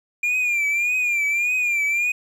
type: tone with vibrato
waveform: triangle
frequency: 2400 Hz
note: D7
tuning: 37 cents sharp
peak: -17 dBFS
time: 0.23-2.12 s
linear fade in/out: 5 ms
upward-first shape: triangle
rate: 1.7 Hz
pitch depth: 90 cents each way
effects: 9-bit